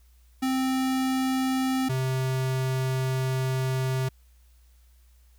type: tone pair in turn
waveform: square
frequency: 261.6 / 130.8 Hz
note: C4 / C3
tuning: 0 / 0 cents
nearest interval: octave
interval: 1200 cents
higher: first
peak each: -24 / -25 dBFS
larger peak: first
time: 0.42-1.89 / 1.89-4.09 s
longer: second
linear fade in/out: 10 ms
effects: added 60 Hz sine -54 dBFS peak until 5.38 s + white hiss -67 dBFS RMS until 5.38 s